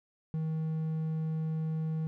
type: tone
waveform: triangle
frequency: 158.7 Hz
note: D#3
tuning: 35 cents sharp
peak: -28 dBFS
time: 0.34-2.07 s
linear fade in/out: 0 ms
effects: none